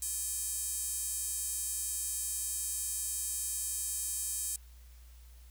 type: tone with high-pass filter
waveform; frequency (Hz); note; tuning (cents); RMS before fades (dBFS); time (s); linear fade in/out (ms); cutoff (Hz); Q
square; 349.2; F4; 0; -36; 0.02-4.56; 2; 8400; 2.9
effects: added 60 Hz sine -51 dBFS peak until 5.5 s + white hiss -64 dBFS RMS until 5.5 s